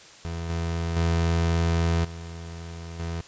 30% pulse tone with level steps, 83.7 Hz, E2, 27 cents sharp, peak -27 / -23 / -18 / -33 / -26 dBFS, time 0.25-3.21 s, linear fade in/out 0 ms, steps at 0.49 / 0.96 / 2.04 / 2.99 s, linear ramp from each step 10 ms, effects white hiss -48 dBFS RMS until 3.27 s + resampled to 16000 Hz

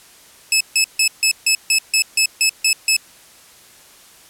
15% pulse tone bursts, 2601 Hz, E7, 24 cents flat, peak -5 dBFS, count 11, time 0.52-2.966 s, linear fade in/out 2 ms, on 86 ms, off 150 ms, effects white hiss -46 dBFS RMS until 4.29 s + low-pass 12000 Hz 12 dB/octave

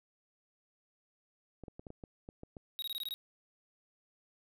clicks, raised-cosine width 2 ms, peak -33 dBFS, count 9, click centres 1.637 / 1.682 / 1.795 / 1.868 / 1.904 / 2.038 / 2.289 / 2.434 / 2.568 s
square tone bursts, 3800 Hz, A#7, 33 cents sharp, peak -37 dBFS, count 7, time 2.79-3.14 s, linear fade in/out 0 ms, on 32 ms, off 21 ms
effects none

